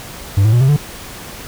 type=tone with pitch steps; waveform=triangle; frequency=99 / 109.21 / 120.48 / 132.91 / 146.63 Hz; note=G2 / A2 / B2 / C3 / D3; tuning=+18 / -12 / -42 / +28 / -2 cents; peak=-6 dBFS; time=0.37-0.765 s; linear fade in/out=5 ms; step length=79 ms; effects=pink hiss -32 dBFS RMS until 1.47 s